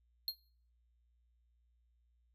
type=tone with exponential decay; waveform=square; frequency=4230 Hz; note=C8; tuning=18 cents sharp; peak=-31 dBFS; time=0.28-0.38 s; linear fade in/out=1 ms; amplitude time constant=21 ms; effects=noise-tail reverb RT60 0.5 s tail -22 dB re dry + added 59 Hz sine -70 dBFS peak until 2.34 s